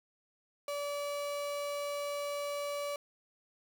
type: tone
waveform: 35% pulse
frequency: 576 Hz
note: D5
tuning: 34 cents flat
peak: -33 dBFS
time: 0.68-2.96 s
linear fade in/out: 2 ms
effects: 11-bit